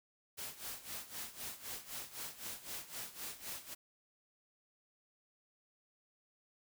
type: noise with tremolo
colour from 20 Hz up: white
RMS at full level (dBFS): -43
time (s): 0.37-3.75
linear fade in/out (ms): 20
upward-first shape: sine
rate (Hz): 3.9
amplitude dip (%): 80
effects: none